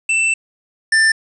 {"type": "tone pair in turn", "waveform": "square", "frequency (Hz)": [2667, 1780], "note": ["E7", "A6"], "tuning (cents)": [20, 20], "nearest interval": "perfect fifth", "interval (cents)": 700, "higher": "first", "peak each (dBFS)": [-14, -11], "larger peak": "second", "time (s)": [[0.09, 0.34], [0.92, 1.12]], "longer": "first", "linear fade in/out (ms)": 5, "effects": ["resampled to 24000 Hz", "7-bit"]}